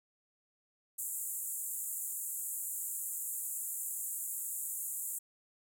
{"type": "band-pass noise", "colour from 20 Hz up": "pink", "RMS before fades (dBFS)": -39, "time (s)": [0.98, 5.19], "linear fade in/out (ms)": 10, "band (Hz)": [7100, 16000], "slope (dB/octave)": 96, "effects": []}